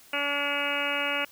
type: harmonic tone with a mistuned harmonic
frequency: 285.7 Hz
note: D4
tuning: 48 cents flat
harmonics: 1 / 2 / 3 / 4 / 5 / 6 / 7 / 8 / 9 / 10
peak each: -39 / -34 / -38 / -37 / -33 / -39 / -37 / -33 / -33 / -33 dBFS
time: 0.13-1.25 s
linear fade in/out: 5 ms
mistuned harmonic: 7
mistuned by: +23 cents
effects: white hiss -54 dBFS RMS until 1.31 s